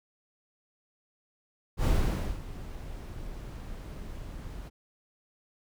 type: noise with ADSR envelope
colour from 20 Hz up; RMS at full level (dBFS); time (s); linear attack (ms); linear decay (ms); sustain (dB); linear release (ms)
brown; -23; 1.77-4.7; 78; 540; -17; 25
effects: none